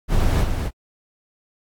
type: noise with echo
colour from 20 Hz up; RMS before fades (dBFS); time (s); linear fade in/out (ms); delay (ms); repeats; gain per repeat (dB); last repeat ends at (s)
brown; -17; 0.08-0.46; 50; 250; 1; -5; 0.71
effects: AAC 64 kbps